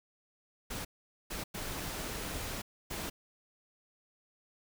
pink noise bursts at uneven times, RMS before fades -39 dBFS, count 4, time 0.7-0.85 / 1.3-1.44 / 1.54-2.62 / 2.9-3.1 s, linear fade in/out 10 ms, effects none

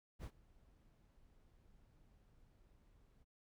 brown noise with ADSR envelope, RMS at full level -44 dBFS, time 0.19-3.25 s, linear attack 48 ms, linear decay 71 ms, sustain -24 dB, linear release 33 ms, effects none

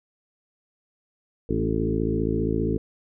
harmonic tone with a mistuned harmonic, 55 Hz, A1, in tune, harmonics 1 / 2 / 3 / 4 / 5 / 6 / 7 / 8, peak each -30 / -30 / -30 / -30 / -30 / -30 / -30 / -30 dBFS, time 1.49-2.78 s, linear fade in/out 5 ms, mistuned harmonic 5, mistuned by +24 cents, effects none

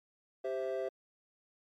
triangle chord, C major, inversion second, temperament equal, 392 / 523.3 / 659.3 Hz, G4 / C5 / E5, 0 / 0 / 0 cents, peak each -35 / -35 / -36 dBFS, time 0.44-0.89 s, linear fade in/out 10 ms, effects tanh soft clip ceiling -24 dBFS + MP3 96 kbps

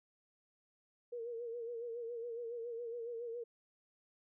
sine tone with vibrato, 469.1 Hz, A#4, 11 cents sharp, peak -40 dBFS, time 1.12-3.44 s, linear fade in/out 10 ms, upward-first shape sine, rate 7.2 Hz, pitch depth 60 cents each way, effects none

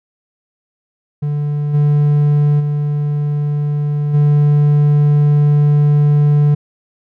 triangle tone with level steps, 146.83 Hz, D3, in tune, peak -13 / -7 / -12 / -6 dBFS, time 1.22-6.55 s, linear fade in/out 10 ms, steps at 1.73 / 2.59 / 4.13 s, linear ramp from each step 20 ms, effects none

